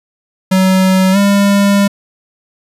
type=tone with pitch glide; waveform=square; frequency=188.1 to 200.4 Hz; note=F#3 to G3; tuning=+29 to +38 cents; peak=-8 dBFS; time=0.51-1.88 s; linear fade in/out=10 ms; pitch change=+109 cents; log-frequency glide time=1.12-1.17 s; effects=resampled to 32000 Hz